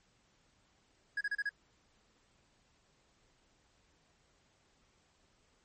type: tone bursts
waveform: triangle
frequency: 1661.2 Hz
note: G#6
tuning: in tune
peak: -30 dBFS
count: 5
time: 1.17-1.493 s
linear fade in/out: 5 ms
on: 39 ms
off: 32 ms
effects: pink hiss -71 dBFS RMS until 5.64 s + MP3 32 kbps